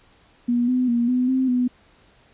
sine tone with pitch steps, 240.7 / 252.6 / 237 / 251 / 260.9 / 248.3 Hz, B3 / B3 / A#3 / B3 / C4 / B3, -44 / +39 / +29 / +28 / -5 / +9 cents, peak -17 dBFS, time 0.48-1.68 s, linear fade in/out 10 ms, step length 200 ms, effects pink hiss -56 dBFS RMS until 2.33 s + resampled to 8000 Hz

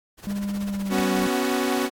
pink noise with tremolo, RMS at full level -38 dBFS, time 0.17-1.08 s, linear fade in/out 50 ms, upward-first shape sine, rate 16 Hz, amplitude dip 80%
triangle tone with pitch glide, 201 to 190.93 Hz, G3 to G3, +44 to -45 cents, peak -23 dBFS, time 0.27-1.27 s, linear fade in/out 0 ms, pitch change -89 cents, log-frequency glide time 0.64-1.13 s
sawtooth chord, B suspended second, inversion none, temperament equal with one note detuned, 246.9 / 277.2 / 373 Hz, B3 / C#4 / F#4, 0 / 0 / +14 cents, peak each -22 dBFS, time 0.89-1.9 s, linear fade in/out 50 ms
brown noise with exponential growth, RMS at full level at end -34 dBFS, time 1.02-1.27 s, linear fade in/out 5 ms, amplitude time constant 54 ms
effects AAC 64 kbps

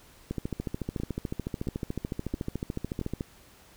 two click trains, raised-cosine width 3 ms, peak -19 / -18 dBFS, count 4 / 41, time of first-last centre 1-3.013 / 0.31-3.209 s, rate 1.49 / 13.8 Hz, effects pink hiss -56 dBFS RMS until 3.76 s

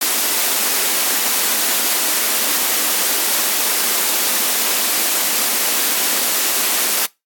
white high-pass noise, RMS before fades -17 dBFS, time 0.01-7.06 s, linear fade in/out 5 ms, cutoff 210 Hz, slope 48 dB/octave, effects noise-tail reverb RT60 0.2 s tail -21 dB re dry + AAC 64 kbps

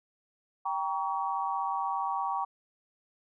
sine chord, G diminished, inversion none, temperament just, 784 / 940.8 / 1128.9 Hz, G5 / Bb5 / Db6, 0 / +16 / +31 cents, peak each -33 dBFS, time 0.65-2.45 s, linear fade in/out 10 ms, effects none

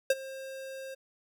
square tone with ADSR envelope, 533 Hz, C5, 32 cents sharp, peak -20 dBFS, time 0.1-0.95 s, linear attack 4 ms, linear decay 35 ms, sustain -20 dB, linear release 14 ms, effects none

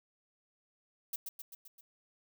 violet noise with echo, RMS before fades -37 dBFS, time 1.13-1.16 s, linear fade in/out 5 ms, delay 130 ms, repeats 5, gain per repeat -4 dB, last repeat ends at 1.81 s, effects none

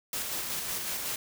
white noise with tremolo, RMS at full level -33 dBFS, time 0.13-1.16 s, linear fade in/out 2 ms, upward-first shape square, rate 5.4 Hz, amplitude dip 25%, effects none

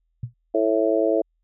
sine tone with exponential decay, 119.8 Hz, A#2, 48 cents sharp, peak -22 dBFS, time 0.23-0.34 s, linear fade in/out 5 ms, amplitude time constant 22 ms
harmonic tone, 110 Hz, A2, in tune, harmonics 3 / 4 / 5 / 6, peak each -23 / -23 / -23 / -23 dBFS, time 0.54-1.22 s, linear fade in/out 10 ms
effects added 41 Hz sine -67 dBFS peak until 1.43 s

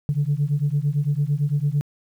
sine beating tone pair, 140.8 / 149.7 Hz, C#3 / D3, +27 / +33 cents, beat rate 8.9 Hz, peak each -21 dBFS, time 0.09-1.81 s, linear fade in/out 0 ms, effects tanh soft clip ceiling -13 dBFS + 9-bit

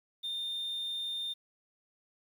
sine tone, 3623 Hz, A7, 50 cents sharp, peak -31 dBFS, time 0.23-1.34 s, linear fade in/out 20 ms, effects tanh soft clip ceiling -33 dBFS + 10-bit

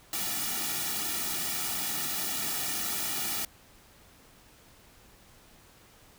white noise with comb filter, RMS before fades -32 dBFS, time 0.13-3.45 s, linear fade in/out 2 ms, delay 1.9 ms, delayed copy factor -1, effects pink hiss -57 dBFS RMS until 6.18 s

